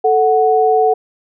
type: tone pair together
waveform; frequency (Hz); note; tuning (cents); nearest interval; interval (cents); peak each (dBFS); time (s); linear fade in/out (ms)
sine; 440 / 740; A4 / F#5; 0 / 0; major sixth; 900; -12; 0.04-0.94; 10
effects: none